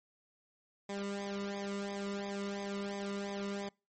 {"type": "tone with flanger", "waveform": "sawtooth", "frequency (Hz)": 200, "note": "G3", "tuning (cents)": 35, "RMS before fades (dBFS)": -39, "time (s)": [0.89, 3.69], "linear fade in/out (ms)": 5, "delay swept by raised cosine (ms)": [0.7, 1.24], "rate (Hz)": 2.9, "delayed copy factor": -0.8, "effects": ["noise-tail reverb RT60 0.3 s tail -26 dB re dry", "MP3 32 kbps"]}